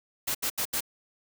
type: noise bursts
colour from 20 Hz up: white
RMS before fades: -29 dBFS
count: 4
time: 0.27-0.807 s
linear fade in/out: 10 ms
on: 78 ms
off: 75 ms
effects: none